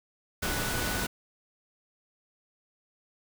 sine tone in noise, 1481 Hz, F#6, 1 cent sharp, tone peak -37 dBFS, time 0.42-1.07 s, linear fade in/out 10 ms, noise pink, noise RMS -31 dBFS, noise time 0.42-1.07 s, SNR -9 dB, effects none

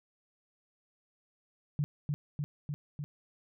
sine tone with echo, 146.83 Hz, D3, in tune, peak -27 dBFS, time 1.79-1.84 s, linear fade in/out 0 ms, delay 300 ms, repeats 4, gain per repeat -2 dB, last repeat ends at 3.04 s, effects none

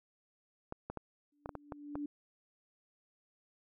clicks, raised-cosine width 1 ms, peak -26 dBFS, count 8, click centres 0.724 / 0.9 / 0.973 / 1.459 / 1.492 / 1.553 / 1.722 / 1.955 s
sine tone with exponential growth, 291.5 Hz, D4, 13 cents flat, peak -35 dBFS, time 1.32-2.06 s, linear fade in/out 5 ms, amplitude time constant 160 ms
effects none

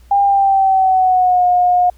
sine tone with pitch glide, 801 to 717.7 Hz, G5 to F5, +37 to +47 cents, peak -9 dBFS, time 0.11-1.9 s, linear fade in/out 5 ms, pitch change -190 cents, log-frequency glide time 0.23-1.46 s, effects added 60 Hz sine -42 dBFS peak until 1.97 s + pink hiss -54 dBFS RMS until 1.97 s

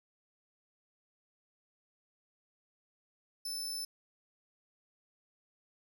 sawtooth tone, 5274 Hz, E8, in tune, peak -34 dBFS, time 3.45-3.85 s, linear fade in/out 5 ms, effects none

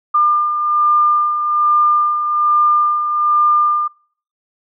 sine beating tone pair, 1200 / 1201.2 Hz, D6 / D6, +37 / +39 cents, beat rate 1.2 Hz, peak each -21 / -12 dBFS, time 0.14-3.88 s, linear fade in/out 10 ms, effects noise-tail reverb RT60 0.5 s tail -24 dB re dry

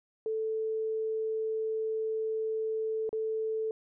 sine tone with dropouts, 440 Hz, A4, in tune, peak -29 dBFS, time 0.26-3.71 s, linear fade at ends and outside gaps 1 ms, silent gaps 3.092-3.129 s, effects none

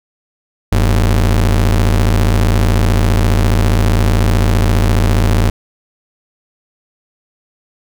45% pulse ring-modulated tone, 69.7 Hz, C#2, 10 cents sharp, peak -6 dBFS, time 0.72-5.5 s, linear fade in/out 5 ms, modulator 27.6 Hz, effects none

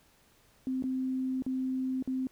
sine tone with dropouts, 260 Hz, C4, 11 cents flat, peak -29 dBFS, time 0.67-2.27 s, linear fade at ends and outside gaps 1 ms, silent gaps 0.824-0.839 / 1.422-1.464 / 2.025-2.075 s, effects pink hiss -64 dBFS RMS until 2.31 s

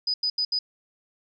sine tone bursts at uneven times, 4978 Hz, D#8, in tune, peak -22 dBFS, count 4, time 0.07-0.14 / 0.23-0.3 / 0.38-0.45 / 0.52-0.59 s, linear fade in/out 5 ms, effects none

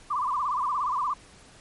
sine tone with vibrato, 1090 Hz, C#6, 29 cents flat, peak -24 dBFS, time 0.1-1.14 s, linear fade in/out 10 ms, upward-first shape sine, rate 17 Hz, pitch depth 180 cents each way, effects pink hiss -52 dBFS RMS until 1.6 s + MP3 48 kbps

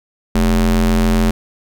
square ring-modulated tone, 87.31 Hz, F2, in tune, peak -9 dBFS, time 0.35-1.31 s, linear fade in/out 5 ms, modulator 131 Hz, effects none

